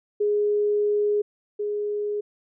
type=tone pair in turn; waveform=sine; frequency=415.3 / 415.3 Hz; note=G#4 / G#4; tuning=0 / 0 cents; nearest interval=unison; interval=0 cents; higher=neither; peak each=-19 / -24 dBFS; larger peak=first; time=0.2-1.22 / 1.59-2.21 s; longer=first; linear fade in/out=10 ms; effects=none